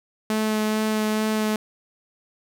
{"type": "tone with vibrato", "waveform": "sawtooth", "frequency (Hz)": 215.9, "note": "A3", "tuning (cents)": -33, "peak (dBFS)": -17, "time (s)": [0.3, 1.56], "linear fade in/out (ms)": 2, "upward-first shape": "sine", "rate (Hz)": 2.3, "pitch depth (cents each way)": 10, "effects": []}